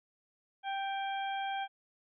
harmonic tone with a mistuned harmonic, 784 Hz, G5, in tune, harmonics 1 / 2 / 3 / 4, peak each -34 / -42 / -46 / -45 dBFS, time 0.63-1.68 s, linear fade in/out 50 ms, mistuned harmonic 4, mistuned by +47 cents, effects none

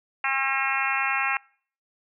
harmonic tone, 269.6 Hz, C#4, 48 cents flat, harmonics 3 / 4 / 5 / 6 / 7 / 8 / 9 / 10, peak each -31 / -31 / -31 / -31 / -31 / -31 / -31 / -31 dBFS, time 0.24-1.37 s, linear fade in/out 2 ms, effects noise-tail reverb RT60 0.5 s tail -25 dB re dry

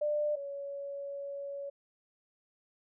sine tone pair in turn, 595 / 561.6 Hz, D5 / C#5, +22 / +22 cents, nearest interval minor second, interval 100 cents, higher first, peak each -28 / -37 dBFS, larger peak first, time 0.01-0.36 / 0.36-1.7 s, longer second, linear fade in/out 10 ms, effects none

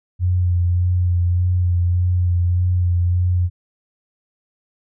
sine tone with vibrato, 88.9 Hz, F2, 31 cents sharp, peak -14 dBFS, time 0.19-3.5 s, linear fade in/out 50 ms, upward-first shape sine, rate 1.7 Hz, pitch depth 24 cents each way, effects none

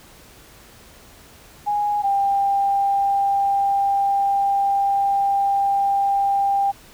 sine tone pair in turn, 826 / 794.9 Hz, G#5 / G5, -10 / +24 cents, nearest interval minor second, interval 66 cents, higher first, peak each -18 / -16 dBFS, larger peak second, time 1.66-2.03 / 2.03-6.72 s, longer second, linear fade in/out 20 ms, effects pink hiss -47 dBFS RMS until 6.93 s

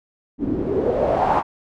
white noise with low-pass filter sweep, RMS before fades -20 dBFS, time 0.38-1.43 s, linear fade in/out 50 ms, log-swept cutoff 250 to 980 Hz, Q 4.7, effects none

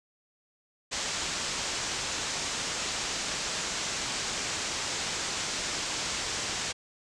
white low-pass noise, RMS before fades -33 dBFS, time 0.91-6.73 s, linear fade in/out 20 ms, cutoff 7700 Hz, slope 48 dB/octave, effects none

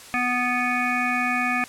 harmonic tone, 246.9 Hz, B3, in tune, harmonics 1 / 3 / 5 / 7 / 9 / 10, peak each -28 / -28 / -28 / -28 / -28 / -28 dBFS, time 0.14-1.64 s, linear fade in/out 0 ms, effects white hiss -43 dBFS RMS until 1.68 s + low-pass 10000 Hz 12 dB/octave

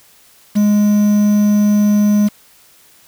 triangle tone with quantisation, 207.7 Hz, G#3, in tune, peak -7 dBFS, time 0.55-2.29 s, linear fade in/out 20 ms, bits 5, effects white hiss -48 dBFS RMS until 3.07 s

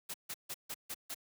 white noise bursts, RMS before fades -41 dBFS, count 6, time 0.09-1.146 s, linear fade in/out 10 ms, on 51 ms, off 150 ms, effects high-pass 100 Hz 12 dB/octave

